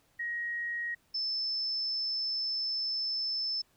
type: tone pair in turn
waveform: sine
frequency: 1888 / 5268 Hz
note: A#6 / E8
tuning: +22 / -2 cents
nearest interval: octave + tritone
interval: 1776 cents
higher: second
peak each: -32 / -30 dBFS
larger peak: second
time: 0.19-0.95 / 1.14-3.62 s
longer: second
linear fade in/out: 10 ms
effects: pink hiss -69 dBFS RMS until 3.76 s